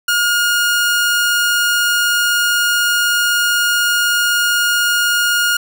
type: tone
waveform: sawtooth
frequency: 1427 Hz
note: F6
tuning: 37 cents sharp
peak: -9 dBFS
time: 0.08-5.57 s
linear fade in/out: 5 ms
effects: none